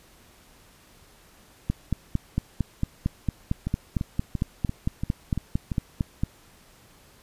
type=two click trains; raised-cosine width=5 ms; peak=-15 / -11 dBFS; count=7 / 21; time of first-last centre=3.67-5.718 / 1.7-6.235 s; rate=2.93 / 4.41 Hz; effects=pink hiss -55 dBFS RMS until 7.22 s + resampled to 32000 Hz